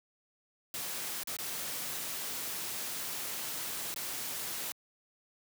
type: noise with dropouts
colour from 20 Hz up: white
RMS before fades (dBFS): -38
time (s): 0.74-4.72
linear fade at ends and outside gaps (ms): 1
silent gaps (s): 1.234-1.273 / 1.367-1.387 / 3.942-3.961
effects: high-pass 100 Hz 12 dB/octave